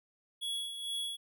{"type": "tone with tremolo", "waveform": "square", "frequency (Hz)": 3359, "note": "G#7", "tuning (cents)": 19, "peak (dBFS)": -34, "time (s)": [0.41, 1.17], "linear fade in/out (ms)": 20, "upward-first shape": "sine", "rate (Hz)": 2.2, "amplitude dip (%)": 55, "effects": []}